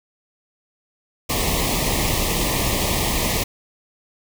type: band-stop noise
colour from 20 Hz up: pink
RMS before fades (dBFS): -21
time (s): 1.29-3.44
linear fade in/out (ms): 10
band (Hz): 1200 to 1800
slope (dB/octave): 96
effects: none